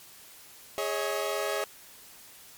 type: chord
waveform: sawtooth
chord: Ab suspended fourth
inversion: none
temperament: equal with one note detuned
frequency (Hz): 415.3 / 554.4 / 637.9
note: Ab4 / Db5 / Eb5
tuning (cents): 0 / 0 / +43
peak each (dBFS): -29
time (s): 0.78-1.64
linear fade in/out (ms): 0
effects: white hiss -51 dBFS RMS until 2.57 s + MP3 96 kbps